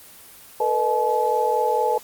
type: tone cluster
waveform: sine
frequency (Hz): 446.2 / 490.6 / 614 / 858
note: A4 / B4 / D#5 / A5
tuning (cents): +24 / -12 / -23 / -44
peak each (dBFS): -25 / -23 / -28 / -21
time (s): 0.6-1.98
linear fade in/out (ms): 5
effects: white hiss -45 dBFS RMS until 2.03 s + Opus 24 kbps